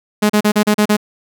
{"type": "tone bursts", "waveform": "sawtooth", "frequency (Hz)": 210, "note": "G#3", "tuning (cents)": 19, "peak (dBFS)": -6, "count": 7, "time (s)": [0.22, 0.968], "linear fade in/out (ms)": 10, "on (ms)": 76, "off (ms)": 36, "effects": []}